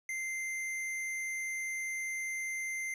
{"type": "tone with hard clipping", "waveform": "triangle", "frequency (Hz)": 2085, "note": "C7", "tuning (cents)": -7, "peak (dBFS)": -36, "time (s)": [0.09, 2.94], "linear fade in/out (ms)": 2, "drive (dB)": 17, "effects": ["resampled to 32000 Hz"]}